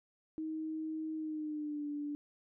sine tone with pitch glide, 315.1 to 292.3 Hz, D#4 to D4, +22 to -8 cents, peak -36 dBFS, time 0.38-2.15 s, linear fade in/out 0 ms, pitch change -130 cents, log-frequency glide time 1.15-1.87 s, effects none

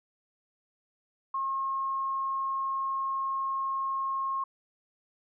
sine tone, 1078 Hz, C#6, 49 cents flat, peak -28 dBFS, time 1.34-4.44 s, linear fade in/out 5 ms, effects none

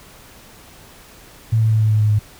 sine tone with pitch steps, 111.7 / 110.61 / 109.53 / 108.46 / 107.4 / 106.35 / 105.31 Hz, A2 / A2 / A2 / A2 / A2 / G#2 / G#2, +27 / +10 / -7 / -24 / -41 / +42 / +25 cents, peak -12 dBFS, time 1.52-2.192 s, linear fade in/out 10 ms, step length 96 ms, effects pink hiss -44 dBFS RMS until 2.39 s

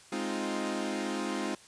sawtooth chord, F minor seventh, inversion first, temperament equal, 207.7 / 261.6 / 311.1 / 349.2 Hz, Ab3 / C4 / Eb4 / F4, 0 / 0 / 0 / 0 cents, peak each -33 dBFS, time 0.12-1.55 s, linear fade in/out 5 ms, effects white hiss -55 dBFS RMS until 1.67 s + resampled to 22050 Hz

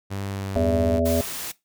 sawtooth tone with vibrato, 98 Hz, G2, in tune, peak -24 dBFS, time 0.1-1 s, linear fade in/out 20 ms, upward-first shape sine, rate 1.8 Hz, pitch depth 13 cents each way
harmonic tone, 82.7 Hz, E2, 6 cents sharp, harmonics 1 / 3 / 5 / 7 / 8, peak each -25 / -24 / -28 / -24 / -24 dBFS, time 0.56-1.21 s, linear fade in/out 0 ms
white noise, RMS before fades -32 dBFS, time 1.05-1.52 s, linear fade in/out 10 ms
effects noise-tail reverb RT60 0.2 s tail -19 dB re dry

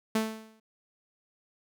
sawtooth tone with exponential decay, 220 Hz, A3, in tune, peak -19 dBFS, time 0.15-0.6 s, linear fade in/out 5 ms, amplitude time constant 97 ms, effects none

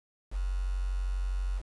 sine tone with quantisation, 46.2 Hz, F#1, 2 cents flat, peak -28 dBFS, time 0.31-1.62 s, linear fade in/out 50 ms, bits 8, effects resampled to 24000 Hz

